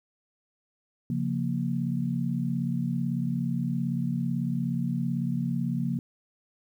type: chord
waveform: sine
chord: Bb minor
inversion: first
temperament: equal with one note detuned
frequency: 137 / 174.61 / 233.1 Hz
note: Db3 / F3 / Bb3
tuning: -20 / 0 / 0 cents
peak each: -30 dBFS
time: 1.1-5.99 s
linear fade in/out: 2 ms
effects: 10-bit